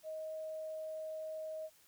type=tone; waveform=sine; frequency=629 Hz; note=D#5; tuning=19 cents sharp; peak=-40 dBFS; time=0.03-1.7 s; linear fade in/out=50 ms; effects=white hiss -66 dBFS RMS until 1.87 s